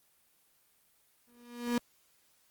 35% pulse tone with exponential growth, 240 Hz, B3, 49 cents flat, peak -24 dBFS, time 1.27-1.78 s, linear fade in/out 2 ms, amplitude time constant 110 ms, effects white hiss -69 dBFS RMS until 2.5 s + Opus 24 kbps

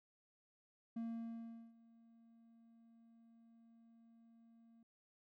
triangle tone with ADSR envelope, 229.3 Hz, A#3, 28 cents flat, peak -38 dBFS, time 0.96-4.83 s, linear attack 8 ms, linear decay 760 ms, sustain -24 dB, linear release 3 ms, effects none

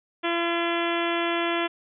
harmonic tone, 340 Hz, F4, 46 cents flat, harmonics 1 / 2 / 3 / 4 / 5 / 6 / 7 / 8 / 9 / 10, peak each -27 / -30 / -32 / -33 / -34 / -35 / -35 / -36 / -37 / -37 dBFS, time 0.23-1.68 s, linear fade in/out 20 ms, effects none

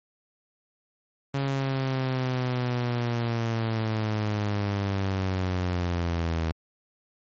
sawtooth linear sweep, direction down, 138.59 to 80.5 Hz, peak -21 dBFS, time 1.34-6.52 s, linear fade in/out 5 ms, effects low-pass 5000 Hz 12 dB/octave + MP3 32 kbps

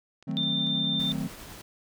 clicks, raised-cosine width 0.2 ms, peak -33 dBFS, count 4, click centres 0.226 / 0.313 / 0.433 / 0.67 s
triangle chord, D# diminished seventh, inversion none, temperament equal, 155.56 / 185 / 220 / 261.6 Hz, D#3 / F#3 / A3 / C4, 0 / 0 / 0 / 0 cents, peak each -32 dBFS, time 0.27-1.28 s, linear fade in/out 10 ms
sine tone, 3589 Hz, A7, 34 cents sharp, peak -26 dBFS, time 0.37-1.12 s, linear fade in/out 0 ms
pink noise with tremolo, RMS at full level -43 dBFS, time 0.99-1.62 s, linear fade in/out 10 ms, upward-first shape triangle, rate 10 Hz, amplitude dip 25%
effects none

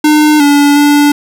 square tone with pitch steps, 302.7 / 287.6 / 290.8 Hz, D#4 / D4 / D4, -48 / -36 / -17 cents, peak -5 dBFS, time 0.04-1.12 s, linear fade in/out 5 ms, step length 360 ms, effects none

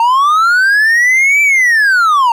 triangle linear two-way sweep, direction up then down, 902 to 2339 to 902 Hz, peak -5 dBFS, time 0-2.32 s, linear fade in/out 2 ms, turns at 1.42 s, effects none

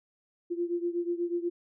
sine beating tone pair, 344 / 352.2 Hz, F4 / F4, -26 / +15 cents, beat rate 8.2 Hz, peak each -30 / -33 dBFS, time 0.5-1.5 s, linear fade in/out 20 ms, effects none

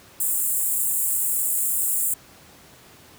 pink high-pass noise, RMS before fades -23 dBFS, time 0.2-2.14 s, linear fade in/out 5 ms, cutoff 7400 Hz, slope 96 dB/octave, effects pink hiss -49 dBFS RMS until 3.18 s + high-pass 80 Hz 12 dB/octave

